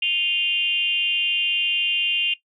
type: tone with frequency modulation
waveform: sine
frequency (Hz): 2794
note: F7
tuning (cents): 0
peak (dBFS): -18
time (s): 0.02-2.34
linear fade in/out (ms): 5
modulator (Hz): 324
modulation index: 0.83
effects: noise-tail reverb RT60 0.1 s tail -17 dB re dry